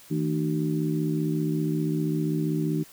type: harmonic tone with a mistuned harmonic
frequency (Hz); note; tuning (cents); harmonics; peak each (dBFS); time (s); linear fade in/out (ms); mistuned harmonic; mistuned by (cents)
75.2; D2; +42; 2 / 3 / 4 / 5; -26 / -33 / -28 / -33; 0.1-2.84; 20; 2; +110
effects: white hiss -51 dBFS RMS until 2.92 s